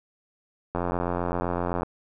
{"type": "click train", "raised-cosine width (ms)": 1, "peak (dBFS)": -13, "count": 96, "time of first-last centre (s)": [0.75, 1.832], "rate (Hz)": 87.8, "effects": []}